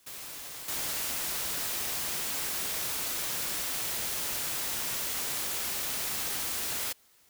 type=noise with level steps; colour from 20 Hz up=white; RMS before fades=-42 / -33 dBFS; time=0.06-6.93 s; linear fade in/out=10 ms; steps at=0.68 s; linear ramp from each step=5 ms; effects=white hiss -63 dBFS RMS until 7.29 s